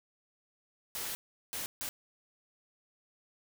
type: noise bursts at uneven times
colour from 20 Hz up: white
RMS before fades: -38 dBFS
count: 3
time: 0.95-1.15 / 1.53-1.66 / 1.81-1.89 s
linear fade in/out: 0 ms
effects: none